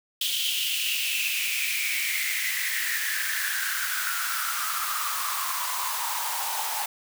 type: noise with high-pass filter sweep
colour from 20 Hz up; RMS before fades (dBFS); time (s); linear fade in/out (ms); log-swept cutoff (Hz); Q
white; -28; 0.21-6.86; 5; 3200 to 810; 7.3
effects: none